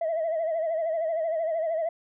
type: tone with vibrato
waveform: sine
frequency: 650 Hz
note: E5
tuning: 24 cents flat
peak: -23 dBFS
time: 0.01-1.89 s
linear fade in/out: 5 ms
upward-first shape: sine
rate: 13 Hz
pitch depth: 75 cents each way
effects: tanh soft clip ceiling -22 dBFS